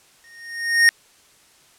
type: tone with exponential growth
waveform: square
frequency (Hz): 1852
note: A#6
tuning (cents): -12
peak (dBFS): -9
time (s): 0.24-0.89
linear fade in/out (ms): 0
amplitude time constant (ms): 140
effects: white hiss -54 dBFS RMS until 1.78 s + low-pass 10000 Hz 12 dB/octave